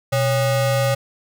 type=ring-modulated tone; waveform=square; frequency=338.7 Hz; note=E4; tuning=47 cents sharp; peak=-14 dBFS; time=0.12-0.95 s; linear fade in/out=10 ms; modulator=214 Hz; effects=none